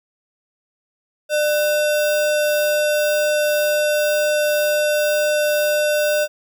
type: tone with sample-and-hold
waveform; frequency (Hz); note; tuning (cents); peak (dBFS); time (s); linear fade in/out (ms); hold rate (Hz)
sine; 599; D5; +34; -15; 1.29-6.28; 50; 2100
effects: none